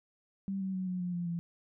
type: tone with pitch steps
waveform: sine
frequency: 194.9 / 190.56 / 186.31 / 182.16 / 178.11 / 174.14 / 170.26 Hz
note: G3 / G3 / F#3 / F#3 / F3 / F3 / F3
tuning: -10 / -49 / +12 / -27 / +34 / -5 / -44 cents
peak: -32 dBFS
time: 0.48-1.39 s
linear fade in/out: 0 ms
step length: 130 ms
effects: none